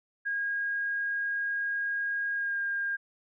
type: tone with pitch glide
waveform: sine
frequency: 1632 to 1610.5 Hz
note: G#6 to G6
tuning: -31 to +46 cents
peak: -28 dBFS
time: 0.25-2.97 s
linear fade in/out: 20 ms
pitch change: -23 cents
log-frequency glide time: 2.34-2.59 s
effects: none